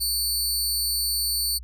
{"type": "tone with amplitude modulation", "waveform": "20% pulse", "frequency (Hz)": 4500, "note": "C#8", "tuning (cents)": 25, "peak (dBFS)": -13, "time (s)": [0, 1.59], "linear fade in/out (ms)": 20, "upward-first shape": "sine", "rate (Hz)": 238, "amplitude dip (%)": 90, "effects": ["added 60 Hz sine -37 dBFS peak until 1.63 s"]}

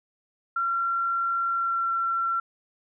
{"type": "tone with pitch glide", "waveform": "sine", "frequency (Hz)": [1368, 1357], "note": ["F6", "E6"], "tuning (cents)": [-36, 50], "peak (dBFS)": -23, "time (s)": [0.56, 2.4], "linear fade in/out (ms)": 5, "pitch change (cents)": -14, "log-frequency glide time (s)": [1.49, 1.93], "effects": []}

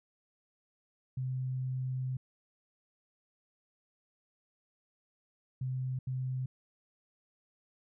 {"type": "tone bursts at uneven times", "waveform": "sine", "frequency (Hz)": 129.2, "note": "C3", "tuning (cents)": -21, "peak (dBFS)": -32, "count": 3, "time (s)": [[1.17, 2.17], [5.61, 5.99], [6.07, 6.46]], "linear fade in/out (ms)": 5, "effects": []}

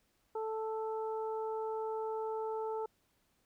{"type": "harmonic tone", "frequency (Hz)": 440, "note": "A4", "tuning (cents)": 0, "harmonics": [1, 2, 3], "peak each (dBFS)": [-36, -40, -49], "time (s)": [0.35, 2.86], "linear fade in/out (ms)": 5, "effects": ["pink hiss -75 dBFS RMS until 3.45 s"]}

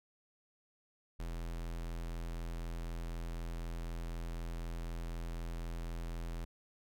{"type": "tone", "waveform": "square", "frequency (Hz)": 42, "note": "E1", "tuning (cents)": 33, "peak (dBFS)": -39, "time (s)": [1.19, 6.45], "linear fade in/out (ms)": 10, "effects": []}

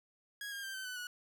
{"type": "tone with pitch steps", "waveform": "sawtooth", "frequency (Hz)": [1654, 1614.4, 1575.7, 1537.9, 1501, 1465.1], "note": ["G#6", "G#6", "G6", "G6", "F#6", "F#6"], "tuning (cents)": [-8, -49, 9, -34, 24, -17], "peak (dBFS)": -37, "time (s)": [0.41, 1.07], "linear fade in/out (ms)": 2, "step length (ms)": 110, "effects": []}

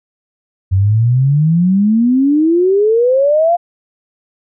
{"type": "exponential sweep", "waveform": "sine", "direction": "up", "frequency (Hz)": [92, 709], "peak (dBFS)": -8, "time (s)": [0.71, 3.57], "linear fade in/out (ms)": 20, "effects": []}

